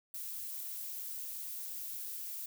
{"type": "noise", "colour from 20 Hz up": "violet", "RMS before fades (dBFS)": -42, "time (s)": [0.14, 2.46], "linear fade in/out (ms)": 5, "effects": []}